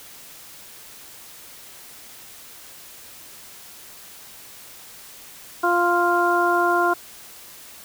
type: harmonic tone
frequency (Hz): 349.2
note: F4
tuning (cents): 0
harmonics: 1 / 2 / 3 / 4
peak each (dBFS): -22 / -22 / -22 / -22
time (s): 5.63-6.94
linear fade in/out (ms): 10
effects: white hiss -43 dBFS RMS until 7.84 s